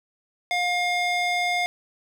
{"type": "tone with band-pass filter", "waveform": "square", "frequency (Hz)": 711, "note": "F5", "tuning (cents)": 31, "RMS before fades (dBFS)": -24, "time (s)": [0.51, 1.66], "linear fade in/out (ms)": 0, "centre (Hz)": 2300, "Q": 0.98, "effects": ["8-bit"]}